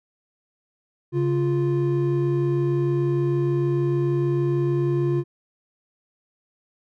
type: tone pair together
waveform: triangle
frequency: 138.59 / 349.2 Hz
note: C#3 / F4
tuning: 0 / 0 cents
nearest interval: octave + major third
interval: 1600 cents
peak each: -20 dBFS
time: 1.12-5.24 s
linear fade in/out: 50 ms
effects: none